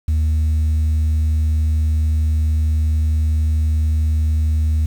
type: tone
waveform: sine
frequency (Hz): 77.78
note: D#2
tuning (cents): 0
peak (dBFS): -11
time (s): 0.08-4.86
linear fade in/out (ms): 5
effects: tanh soft clip ceiling -13 dBFS + 7-bit